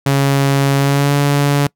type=tone with pitch glide; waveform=sawtooth; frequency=138.59 to 142.73 Hz; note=C#3 to D3; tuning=0 to -49 cents; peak=-7 dBFS; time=0.06-1.67 s; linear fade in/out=5 ms; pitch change=+51 cents; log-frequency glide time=0.77-1.13 s; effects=noise-tail reverb RT60 0.1 s tail -24 dB re dry